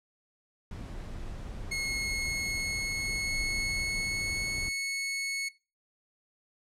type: noise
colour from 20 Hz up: brown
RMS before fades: -39 dBFS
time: 0.71-4.69 s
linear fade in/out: 2 ms
type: tone with pitch glide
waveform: sawtooth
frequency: 2170 to 2200 Hz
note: C#7 to C#7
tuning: -37 to -14 cents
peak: -27 dBFS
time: 1.71-5.49 s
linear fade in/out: 10 ms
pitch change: +23 cents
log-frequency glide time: 2.01-4.52 s
effects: noise-tail reverb RT60 0.3 s tail -19 dB re dry + low-pass 10000 Hz 12 dB/octave